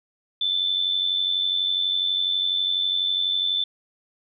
sine tone with amplitude modulation, 3520 Hz, A7, in tune, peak -18 dBFS, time 0.41-3.64 s, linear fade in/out 5 ms, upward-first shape sine, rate 92.1 Hz, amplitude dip 55%, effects none

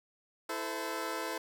15% pulse chord, A minor, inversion second, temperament equal with one note detuned, 329.6 / 440 / 514.6 Hz, E4 / A4 / C5, 0 / 0 / -29 cents, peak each -33 dBFS, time 0.49-1.38 s, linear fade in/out 5 ms, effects none

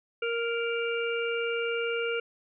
harmonic tone, 466.2 Hz, A#4, in tune, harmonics 1 / 3 / 5 / 6, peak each -29 / -34 / -36 / -37 dBFS, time 0.22-2.2 s, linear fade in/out 5 ms, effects none

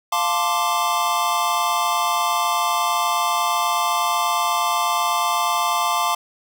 square chord, D minor seventh, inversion first, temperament equal, 698.5 / 880 / 1046.5 / 1174.7 Hz, F5 / A5 / C6 / D6, 0 / 0 / 0 / 0 cents, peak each -26 / -25 / -24 / -24 dBFS, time 0.12-6.15 s, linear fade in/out 5 ms, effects none

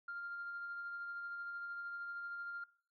sine tone with tremolo, 1396.9 Hz, F6, in tune, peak -40 dBFS, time 0.08-2.64 s, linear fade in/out 5 ms, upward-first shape sine, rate 13 Hz, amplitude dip 30%, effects noise-tail reverb RT60 0.5 s tail -21 dB re dry + tanh soft clip ceiling -37 dBFS

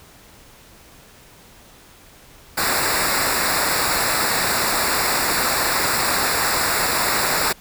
pink noise with comb filter, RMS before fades -20 dBFS, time 2.57-7.53 s, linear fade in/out 10 ms, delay 0.32 ms, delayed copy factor -0.85, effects pink hiss -47 dBFS RMS until 7.6 s

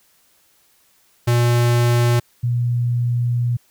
square / sine tone pair in turn, 119.9 / 120.66 Hz, A#2 / B2, +49 / -40 cents, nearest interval unison, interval 11 cents, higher second, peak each -14 / -16 dBFS, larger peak first, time 1.27-2.2 / 2.43-3.57 s, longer second, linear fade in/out 10 ms, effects white hiss -58 dBFS RMS until 3.7 s

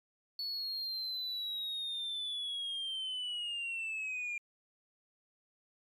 sine linear sweep, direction down, 4435 to 2389 Hz, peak -33 dBFS, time 0.39-4.38 s, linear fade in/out 2 ms, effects tanh soft clip ceiling -34 dBFS + MP3 96 kbps

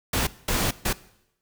pink noise bursts at uneven times, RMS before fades -24 dBFS, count 3, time 0.13-0.27 / 0.48-0.71 / 0.85-0.93 s, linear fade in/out 5 ms, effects noise-tail reverb RT60 0.8 s tail -19 dB re dry

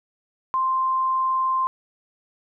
sine tone, 1046.5 Hz, C6, in tune, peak -19 dBFS, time 0.54-1.67 s, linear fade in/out 0 ms, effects none

